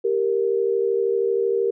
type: tone pair together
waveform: sine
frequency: 393.3 / 466.2 Hz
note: G4 / A#4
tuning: +6 / 0 cents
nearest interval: minor third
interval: 294 cents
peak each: -21 dBFS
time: 0.04-1.71 s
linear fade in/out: 10 ms
effects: none